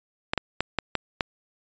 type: clicks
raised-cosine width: 0.3 ms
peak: -7 dBFS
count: 6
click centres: 0.335 / 0.377 / 0.606 / 0.787 / 0.953 / 1.208 s
effects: resampled to 16000 Hz